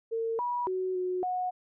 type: tone with pitch steps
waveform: sine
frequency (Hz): 454.1 / 971 / 372.3 / 365.5 / 731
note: A#4 / B5 / F#4 / F#4 / F#5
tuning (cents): -45 / -30 / +11 / -21 / -21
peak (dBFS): -28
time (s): 0.11-1.51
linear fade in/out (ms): 20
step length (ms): 280
effects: none